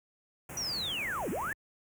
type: band-stop noise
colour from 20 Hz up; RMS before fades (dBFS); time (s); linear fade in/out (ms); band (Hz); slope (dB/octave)
pink; -43; 0.49-1.53; 5; 2800 to 6400; 48
type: linear two-way sweep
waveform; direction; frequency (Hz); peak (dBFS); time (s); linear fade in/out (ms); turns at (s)
sine; down then up; 5920 to 146.83 to 1826; -32; 0.57-1.53; 2; 1.3
effects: high-pass 60 Hz 12 dB/octave